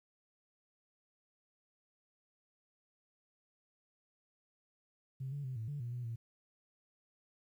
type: tone with pitch steps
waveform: sine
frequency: 132.5 / 142.8 / 129.6 / 111.2 / 144.9 / 119.7 / 122.6 / 115.4 Hz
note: C3 / D3 / C3 / A2 / D3 / A#2 / B2 / A#2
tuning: +22 / -48 / -16 / +19 / -23 / +46 / -12 / -17 cents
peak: -37 dBFS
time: 5.2-6.16 s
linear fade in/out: 10 ms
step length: 120 ms
effects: tanh soft clip ceiling -33 dBFS + 12-bit